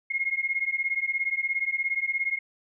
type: beating tone pair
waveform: sine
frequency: 2143 / 2160 Hz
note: C7 / C#7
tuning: +41 / -45 cents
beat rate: 17 Hz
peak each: -28 dBFS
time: 0.1-2.39 s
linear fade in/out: 10 ms
effects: none